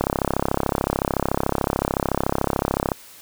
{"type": "click train", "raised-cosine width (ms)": 1, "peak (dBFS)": -5, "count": 99, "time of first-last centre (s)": [0.01, 2.918], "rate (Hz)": 33.7, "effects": ["white hiss -45 dBFS RMS until 3.21 s"]}